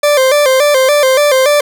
40% pulse tone with vibrato, 554 Hz, C#5, 1 cent flat, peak -6 dBFS, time 0.03-1.61 s, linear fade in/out 5 ms, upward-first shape square, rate 3.5 Hz, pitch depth 100 cents each way, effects none

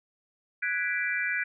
sine chord, G# half-diminished seventh, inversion third, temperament equal, 1480 / 1661.2 / 1975.5 / 2349 Hz, F#6 / G#6 / B6 / D7, 0 / 0 / 0 / 0 cents, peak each -32 dBFS, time 0.62-1.44 s, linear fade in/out 10 ms, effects none

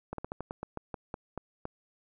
slowing click train, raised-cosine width 1 ms, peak -22 dBFS, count 12, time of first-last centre 0.13-1.654 s, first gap 53 ms, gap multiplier 1.18, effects none

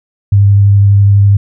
sine tone with vibrato, 100.4 Hz, G2, 42 cents sharp, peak -3 dBFS, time 0.32-1.37 s, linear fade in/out 5 ms, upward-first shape sine, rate 12 Hz, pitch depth 12 cents each way, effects none

